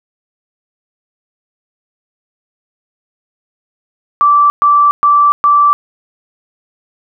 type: tone bursts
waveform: sine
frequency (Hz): 1165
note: D6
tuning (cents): -14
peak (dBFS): -5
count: 4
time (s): 4.21-5.73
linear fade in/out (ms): 0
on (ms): 290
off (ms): 120
effects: none